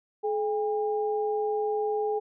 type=tone pair together; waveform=sine; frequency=427 / 806 Hz; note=G#4 / G5; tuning=+48 / +48 cents; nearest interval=major seventh; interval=1100 cents; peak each=-26 / -31 dBFS; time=0.23-2.2 s; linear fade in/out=20 ms; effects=none